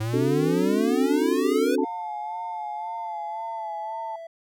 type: exponential sweep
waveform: square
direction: up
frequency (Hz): 107 to 508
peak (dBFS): -26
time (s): 0-1.76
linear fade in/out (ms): 10
type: chord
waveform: sine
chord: D dominant seventh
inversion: third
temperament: just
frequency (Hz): 264.3 / 293.7 / 367.1 / 440.5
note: C4 / D4 / F#4 / A4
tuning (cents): +18 / 0 / -14 / +2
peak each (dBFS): -26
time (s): 0.13-1.85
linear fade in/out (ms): 10
type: tone with vibrato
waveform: sine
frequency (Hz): 872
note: A5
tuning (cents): -16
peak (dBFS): -30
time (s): 1.78-4.16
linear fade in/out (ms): 5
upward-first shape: sine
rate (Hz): 1.9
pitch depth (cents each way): 68
type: tone with pitch glide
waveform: triangle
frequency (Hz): 710 to 662.5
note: F5 to E5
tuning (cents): +28 to +9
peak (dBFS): -34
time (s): 1.83-4.27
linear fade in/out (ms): 5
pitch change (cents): -119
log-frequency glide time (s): 2.65-3.86
effects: none